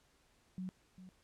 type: tone with echo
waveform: sine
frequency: 185 Hz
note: F#3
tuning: in tune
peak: -39 dBFS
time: 0.58-0.69 s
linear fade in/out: 0 ms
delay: 400 ms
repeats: 1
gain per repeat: -12 dB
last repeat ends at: 1.09 s
effects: pink hiss -71 dBFS RMS until 1.23 s + low-pass 10000 Hz 12 dB/octave